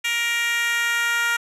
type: tone with high-pass filter sweep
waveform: 10% pulse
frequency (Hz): 469.5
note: A#4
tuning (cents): +12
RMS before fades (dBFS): -22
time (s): 0.04-1.37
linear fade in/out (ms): 10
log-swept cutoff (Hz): 2300 to 1400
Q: 2.2
effects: resampled to 32000 Hz